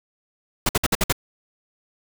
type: noise bursts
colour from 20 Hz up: pink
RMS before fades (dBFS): -19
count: 6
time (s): 0.66-1.126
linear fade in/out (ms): 5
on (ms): 31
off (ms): 56
effects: none